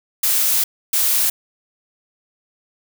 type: noise bursts at uneven times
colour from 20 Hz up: blue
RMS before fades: -17 dBFS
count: 2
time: 0.23-0.64 / 0.93-1.3 s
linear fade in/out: 5 ms
effects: none